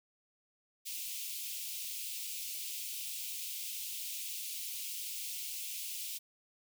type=high-pass noise; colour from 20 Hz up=white; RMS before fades=-41 dBFS; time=0.85-6.19 s; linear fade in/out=20 ms; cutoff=2400 Hz; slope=48 dB/octave; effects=none